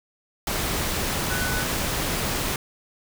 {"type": "tone in noise", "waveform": "sine", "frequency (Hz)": 1491, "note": "F#6", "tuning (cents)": 13, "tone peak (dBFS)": -29, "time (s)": [1.3, 1.63], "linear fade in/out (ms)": 2, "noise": "pink", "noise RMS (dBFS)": -26, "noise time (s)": [0.47, 2.56], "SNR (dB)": -6, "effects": []}